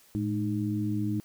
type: tone cluster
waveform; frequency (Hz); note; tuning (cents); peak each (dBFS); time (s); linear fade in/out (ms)
sine; 110.7 / 211.2 / 309.4; A2 / G#3 / D#4; +11 / +29 / -10; -31; 0.15-1.2; 0
effects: white hiss -59 dBFS RMS until 1.24 s